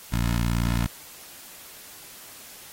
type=tone with notch filter; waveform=15% pulse; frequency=58.27 Hz; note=A#1; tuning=in tune; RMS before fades=-24 dBFS; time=0.12-0.87 s; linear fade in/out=10 ms; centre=520 Hz; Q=1; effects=white hiss -45 dBFS RMS until 2.72 s + AAC 48 kbps